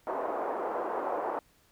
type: band-pass noise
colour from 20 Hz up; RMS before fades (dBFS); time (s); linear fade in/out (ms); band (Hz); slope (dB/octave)
white; -33; 0.07-1.39; 0; 340 to 960; 24
effects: pink hiss -65 dBFS RMS until 1.71 s